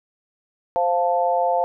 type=chord; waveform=sine; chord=F major; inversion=second; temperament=equal; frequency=523.3 / 698.5 / 880 Hz; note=C5 / F5 / A5; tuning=0 / 0 / 0 cents; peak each=-22 / -20 / -23 dBFS; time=0.76-1.64 s; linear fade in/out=0 ms; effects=none